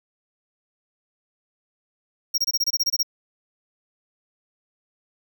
square tone bursts, 5590 Hz, F8, 1 cent sharp, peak -19 dBFS, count 11, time 2.34-3.031 s, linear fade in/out 10 ms, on 41 ms, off 24 ms, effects none

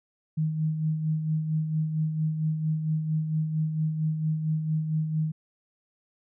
sine tone with tremolo, 156.5 Hz, D#3, 10 cents sharp, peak -22 dBFS, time 0.37-5.32 s, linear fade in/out 10 ms, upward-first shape sine, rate 4.4 Hz, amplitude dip 50%, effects none

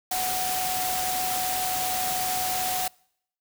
sine tone in noise, 740 Hz, F#5, in tune, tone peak -28 dBFS, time 0.11-2.88 s, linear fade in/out 5 ms, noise white, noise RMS -29 dBFS, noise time 0.11-2.88 s, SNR -2 dB, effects noise-tail reverb RT60 0.7 s tail -26 dB re dry

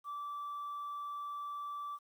sine tone, 1162 Hz, D6, 19 cents flat, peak -37 dBFS, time 0.04-1.99 s, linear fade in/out 50 ms, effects tanh soft clip ceiling -37 dBFS + 11-bit

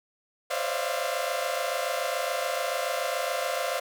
sawtooth tone cluster, 515 / 542 / 597 / 675 / 702 Hz, C5 / C#5 / D5 / E5 / F5, -28 / -39 / +28 / +41 / +9 cents, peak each -30 dBFS, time 0.5-3.8 s, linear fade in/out 10 ms, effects none

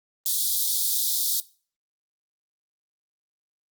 white high-pass noise, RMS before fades -24 dBFS, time 0.26-1.4 s, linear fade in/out 0 ms, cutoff 3400 Hz, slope 96 dB/octave, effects noise-tail reverb RT60 0.4 s tail -20 dB re dry + Opus 24 kbps

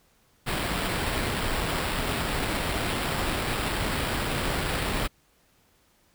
pink noise with sample-and-hold, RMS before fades -28 dBFS, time 0.46-5.08 s, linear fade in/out 20 ms, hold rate 6300 Hz, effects pink hiss -64 dBFS RMS until 6.14 s

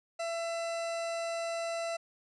40% pulse tone, 670 Hz, E5, 28 cents sharp, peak -32 dBFS, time 0.19-1.97 s, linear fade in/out 10 ms, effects resampled to 22050 Hz

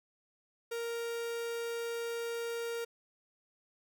45% pulse tone, 466.2 Hz, A#4, in tune, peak -35 dBFS, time 0.71-2.85 s, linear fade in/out 10 ms, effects none

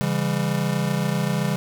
square chord, C# diminished, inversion none, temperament just, 138.59 / 166.31 / 199.57 Hz, C#3 / E3 / G3, 0 / +16 / +31 cents, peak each -26 dBFS, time 0.01-1.56 s, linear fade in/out 0 ms, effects none

